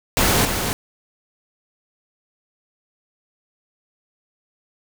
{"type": "noise with echo", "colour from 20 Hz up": "pink", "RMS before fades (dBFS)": -17, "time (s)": [0.17, 0.45], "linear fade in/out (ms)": 0, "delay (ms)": 280, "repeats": 1, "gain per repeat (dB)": -6, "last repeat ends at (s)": 0.73, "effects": []}